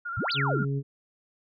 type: tone with vibrato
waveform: sine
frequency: 1396.9 Hz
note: F6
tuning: in tune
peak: -31 dBFS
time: 0.05-0.65 s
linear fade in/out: 10 ms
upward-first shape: square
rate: 13 Hz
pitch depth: 33 cents each way
type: exponential two-way sweep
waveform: sine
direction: up then down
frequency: 76.1 to 4986 to 156 Hz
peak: -27 dBFS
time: 0.17-0.64 s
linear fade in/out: 5 ms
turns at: 0.32 s
type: harmonic tone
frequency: 138.59 Hz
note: C#3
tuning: in tune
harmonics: 1 / 2 / 3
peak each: -26 / -36 / -36 dBFS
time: 0.34-0.83 s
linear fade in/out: 50 ms
effects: none